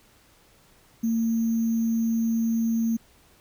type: tone with sample-and-hold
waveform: sine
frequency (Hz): 227.4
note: A#3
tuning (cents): -43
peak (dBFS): -21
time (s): 1.03-2.97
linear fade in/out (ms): 10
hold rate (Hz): 6300
effects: pink hiss -58 dBFS RMS until 3.4 s